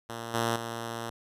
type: tone with level steps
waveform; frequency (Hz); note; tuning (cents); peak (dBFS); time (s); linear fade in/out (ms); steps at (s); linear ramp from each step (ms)
5% pulse; 115.8; A#2; -11; -25 / -15 / -23; 0.09-1.1; 5; 0.34 / 0.56; 2
effects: resampled to 32000 Hz